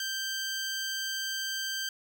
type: tone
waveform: 15% pulse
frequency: 1568 Hz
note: G6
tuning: in tune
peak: -25 dBFS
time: 0-1.89 s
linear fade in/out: 2 ms
effects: none